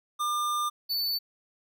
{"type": "tone pair in turn", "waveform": "square", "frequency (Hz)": [1200, 4493], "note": ["D6", "C#8"], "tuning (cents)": [37, 23], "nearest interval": "octave + major seventh", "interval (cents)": 2286, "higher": "second", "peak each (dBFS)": -27, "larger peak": "neither", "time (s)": [[0.19, 0.7], [0.89, 1.19]], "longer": "first", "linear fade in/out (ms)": 20, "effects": []}